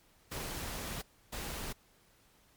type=noise bursts at uneven times; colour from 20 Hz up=pink; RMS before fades=-40 dBFS; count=2; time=0.31-1.02 / 1.32-1.73 s; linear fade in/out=10 ms; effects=pink hiss -66 dBFS RMS until 2.56 s + MP3 96 kbps